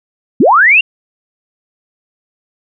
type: linear sweep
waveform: sine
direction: up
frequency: 177.4 to 2837 Hz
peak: -4 dBFS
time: 0.4-0.81 s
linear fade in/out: 5 ms
effects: none